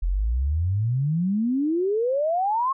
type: exponential sweep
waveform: sine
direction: up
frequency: 41.09 to 1102 Hz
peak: -20 dBFS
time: 0.02-2.73 s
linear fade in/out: 10 ms
effects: none